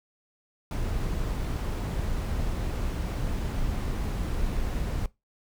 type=noise; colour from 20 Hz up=brown; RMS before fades=-29 dBFS; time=0.71-5.06 s; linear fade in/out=2 ms; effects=noise-tail reverb RT60 0.2 s tail -20 dB re dry